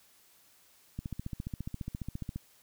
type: click train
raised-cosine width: 5 ms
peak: -24 dBFS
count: 21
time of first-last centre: 0.99-2.36 s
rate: 14.6 Hz
effects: white hiss -63 dBFS RMS until 2.62 s